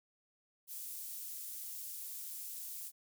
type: high-pass noise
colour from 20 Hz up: pink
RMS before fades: -45 dBFS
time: 0.67-2.92 s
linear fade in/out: 50 ms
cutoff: 11000 Hz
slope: 12 dB/octave
effects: none